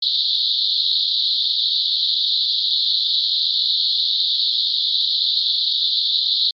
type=band-pass noise; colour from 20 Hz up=white; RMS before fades=-19 dBFS; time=0.02-6.51 s; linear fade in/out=5 ms; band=3500 to 4400 Hz; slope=96 dB/octave; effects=MP3 96 kbps